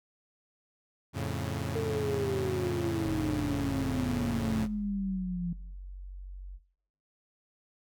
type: chord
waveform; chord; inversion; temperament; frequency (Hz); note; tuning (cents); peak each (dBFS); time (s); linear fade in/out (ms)
sawtooth; F augmented; none; equal; 87.31 / 110 / 138.59; F2 / A2 / C#3; 0 / 0 / 0; -32; 1.13-4.68; 50
type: exponential sweep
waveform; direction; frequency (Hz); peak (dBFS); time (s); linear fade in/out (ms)
sine; down; 455 to 170.9; -30; 1.75-5.53; 5
type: tone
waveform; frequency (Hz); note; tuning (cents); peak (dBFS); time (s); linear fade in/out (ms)
sine; 46.52; F#1; +10; -39; 3.03-6.6; 50
effects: noise-tail reverb RT60 0.7 s tail -21 dB re dry